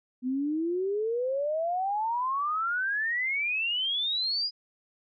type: exponential sweep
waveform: sine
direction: up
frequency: 246.9 to 4978 Hz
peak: -26 dBFS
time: 0.22-4.51 s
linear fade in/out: 50 ms
effects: none